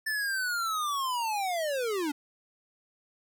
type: linear sweep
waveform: square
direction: down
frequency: 1772 to 277.2 Hz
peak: -29 dBFS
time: 0.06-2.12 s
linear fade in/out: 10 ms
effects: none